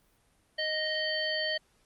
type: harmonic tone with a mistuned harmonic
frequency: 622.3 Hz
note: D#5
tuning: in tune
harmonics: 1 / 3 / 5 / 7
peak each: -34 / -33 / -35 / -35 dBFS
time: 0.58-1.58 s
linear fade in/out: 10 ms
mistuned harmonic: 7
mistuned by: +57 cents
effects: pink hiss -68 dBFS RMS until 1.85 s + Opus 32 kbps